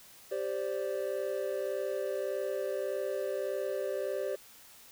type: chord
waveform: triangle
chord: G suspended fourth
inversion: none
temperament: equal with one note detuned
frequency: 392 / 523.3 / 585 Hz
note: G4 / C5 / D5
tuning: 0 / 0 / -7 cents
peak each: -34 dBFS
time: 0.31-4.36 s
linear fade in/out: 10 ms
effects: white hiss -55 dBFS RMS until 4.91 s